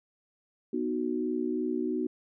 sine chord, B major, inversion none, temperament equal with one note detuned, 246.9 / 307 / 370 Hz, B3 / D#4 / F#4, 0 / -23 / 0 cents, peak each -32 dBFS, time 0.73-2.07 s, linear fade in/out 5 ms, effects none

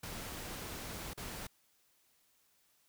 pink noise with dropouts, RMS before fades -44 dBFS, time 0.03-1.47 s, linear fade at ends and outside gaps 5 ms, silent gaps 1.135-1.175 s, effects white hiss -72 dBFS RMS until 2.88 s

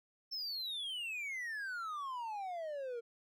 triangle exponential sweep, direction down, 5400 to 457.3 Hz, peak -37 dBFS, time 0.31-3.01 s, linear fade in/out 20 ms, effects none

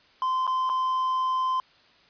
triangle tone with dropouts, 1034 Hz, C6, 21 cents flat, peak -21 dBFS, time 0.22-1.6 s, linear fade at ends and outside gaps 1 ms, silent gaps 0.468-0.476 / 0.693-0.698 s, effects white hiss -58 dBFS RMS until 2.09 s + resampled to 11025 Hz

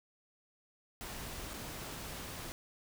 pink noise with dropouts, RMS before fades -44 dBFS, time 1.01-2.52 s, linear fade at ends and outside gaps 0 ms, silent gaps 1.535-1.539 s, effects none

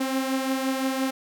sawtooth beating tone pair, 263.7 / 269.5 Hz, C4 / C#4, +14 / -49 cents, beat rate 5.8 Hz, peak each -21 / -27 dBFS, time 0-1.11 s, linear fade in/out 10 ms, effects none

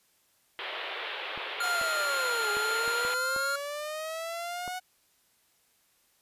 white band-pass noise, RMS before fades -37 dBFS, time 0.59-3.14 s, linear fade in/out 0 ms, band 370 to 3600 Hz, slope 48 dB/octave
clicks, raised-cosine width 1 ms, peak -26 dBFS, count 7, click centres 1.376 / 1.814 / 2.569 / 2.878 / 3.05 / 3.363 / 4.678 s
square tone with vibrato, 1396.9 Hz, F6, in tune, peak -29 dBFS, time 1.6-3.56 s, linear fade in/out 5 ms, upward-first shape triangle, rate 20 Hz, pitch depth 13 cents each way
sawtooth linear two-way sweep, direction down then up, 740 to 412.2 to 740 Hz, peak -30 dBFS, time 1.62-4.8 s, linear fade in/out 20 ms, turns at 2.51 s
effects white hiss -68 dBFS RMS until 6.21 s + resampled to 32000 Hz

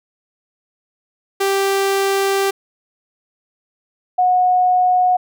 sawtooth / sine tone pair in turn, 392 / 729.6 Hz, G4 / F#5, 0 / -24 cents, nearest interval major seventh, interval 1076 cents, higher second, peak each -11 dBFS, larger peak neither, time 1.4-2.51 / 4.18-5.17 s, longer first, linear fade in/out 10 ms, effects none

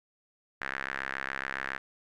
sawtooth tone with band-pass filter, 67.2 Hz, C2, 47 cents sharp, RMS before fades -36 dBFS, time 0.61-1.78 s, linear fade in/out 5 ms, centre 1700 Hz, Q 4.1, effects none

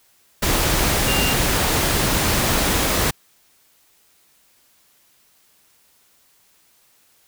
sine tone in noise, 2794 Hz, F7, in tune, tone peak -23 dBFS, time 1.07-1.34 s, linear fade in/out 10 ms, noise pink, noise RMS -19 dBFS, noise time 0.42-3.11 s, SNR -7 dB, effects white hiss -58 dBFS RMS until 7.27 s

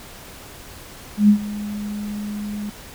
sine tone with ADSR envelope, 207.7 Hz, G#3, in tune, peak -7 dBFS, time 1.17-2.7 s, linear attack 120 ms, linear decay 88 ms, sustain -18 dB, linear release 8 ms, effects pink hiss -40 dBFS RMS until 2.94 s

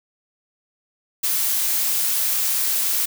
blue noise, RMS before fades -21 dBFS, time 1.23-3.06 s, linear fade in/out 10 ms, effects none

